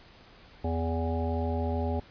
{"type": "harmonic tone", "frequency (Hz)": 82.41, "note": "E2", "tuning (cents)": 0, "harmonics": [1, 3, 5, 7, 9, 10], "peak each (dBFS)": [-29, -34, -36, -37, -39, -39], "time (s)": [0.64, 2], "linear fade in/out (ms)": 5, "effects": ["pink hiss -54 dBFS RMS until 2.1 s", "resampled to 11025 Hz"]}